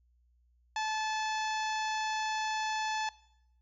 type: harmonic tone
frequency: 868 Hz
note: A5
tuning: 24 cents flat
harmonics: 1 / 2 / 3 / 4 / 5 / 6 / 7 / 8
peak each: -32 / -38 / -42 / -44 / -46 / -48 / -49 / -50 dBFS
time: 0.76-3.09 s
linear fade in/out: 2 ms
effects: noise-tail reverb RT60 0.8 s tail -20 dB re dry + added 60 Hz sine -65 dBFS peak until 3.61 s